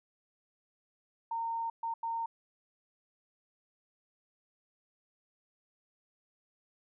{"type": "tone bursts at uneven times", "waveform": "sine", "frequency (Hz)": 917, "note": "A#5", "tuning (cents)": -29, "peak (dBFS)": -32, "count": 3, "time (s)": [[1.31, 1.7], [1.83, 1.94], [2.03, 2.26]], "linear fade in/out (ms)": 5, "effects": []}